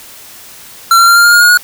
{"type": "tone with pitch steps", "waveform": "square", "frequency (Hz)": [1359, 1371.6, 1384.4, 1397.2, 1410.2, 1423.3, 1436.5, 1449.8], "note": ["F6", "F6", "F6", "F6", "F6", "F6", "F6", "F#6"], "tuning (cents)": [-48, -32, -16, 0, 16, 32, 48, -36], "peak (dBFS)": -4, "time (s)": [0.91, 1.574], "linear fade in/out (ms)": 2, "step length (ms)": 83, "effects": ["white hiss -34 dBFS RMS until 1.63 s"]}